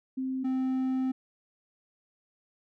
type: tone pair in turn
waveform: sine / triangle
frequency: 261.6 / 260.3 Hz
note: C4 / C4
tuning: 0 / -9 cents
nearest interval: unison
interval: 9 cents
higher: first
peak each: -29 / -24 dBFS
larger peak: second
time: 0.17-0.44 / 0.44-1.12 s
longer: second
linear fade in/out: 10 ms
effects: none